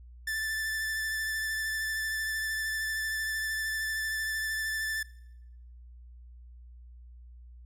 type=tone with vibrato; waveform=45% pulse; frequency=1760 Hz; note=A6; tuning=in tune; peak=-30 dBFS; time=0.27-5.03 s; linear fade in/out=5 ms; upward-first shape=triangle; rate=13 Hz; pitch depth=20 cents each way; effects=noise-tail reverb RT60 0.9 s tail -22 dB re dry + added 60 Hz sine -47 dBFS peak until 7.65 s